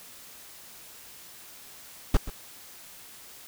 brown noise with echo, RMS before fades -18 dBFS, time 2.14-2.17 s, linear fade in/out 2 ms, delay 130 ms, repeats 1, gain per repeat -15 dB, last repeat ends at 2.3 s, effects white hiss -48 dBFS RMS until 3.47 s

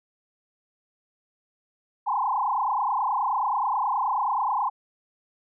sine tone with frequency modulation, 928 Hz, A#5, 8 cents flat, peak -22 dBFS, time 2.06-4.7 s, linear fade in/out 20 ms, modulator 29.4 Hz, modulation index 4.5, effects none

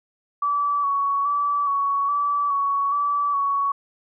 sine tone with vibrato, 1136 Hz, C#6, 42 cents sharp, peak -19 dBFS, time 0.42-3.72 s, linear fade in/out 5 ms, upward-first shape square, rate 1.2 Hz, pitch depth 27 cents each way, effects none

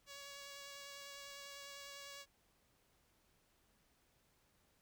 5% pulse tone with vibrato, 562 Hz, C#5, 24 cents sharp, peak -39 dBFS, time 0.06-2.26 s, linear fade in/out 50 ms, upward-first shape sine, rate 10 Hz, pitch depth 12 cents each way, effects pink hiss -75 dBFS RMS until 4.81 s

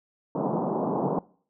pink band-pass noise, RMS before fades -27 dBFS, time 0.35-1.19 s, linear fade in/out 2 ms, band 150 to 1000 Hz, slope 48 dB/octave, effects noise-tail reverb RT60 0.5 s tail -23 dB re dry

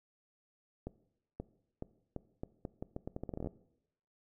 accelerating click train, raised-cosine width 2 ms, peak -26 dBFS, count 19, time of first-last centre 0.87-3.472 s, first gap 530 ms, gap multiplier 0.8, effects noise-tail reverb RT60 0.8 s tail -19 dB re dry

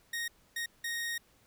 sawtooth tone bursts at uneven times, 1864.7 Hz, A#6, in tune, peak -30 dBFS, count 3, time 0.13-0.28 / 0.56-0.66 / 0.84-1.18 s, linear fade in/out 5 ms, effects pink hiss -66 dBFS RMS until 1.46 s

